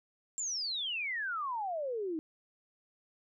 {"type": "exponential sweep", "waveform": "sine", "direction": "down", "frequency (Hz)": [7459, 305.3], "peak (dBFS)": -33, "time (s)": [0.38, 2.19], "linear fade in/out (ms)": 0, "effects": []}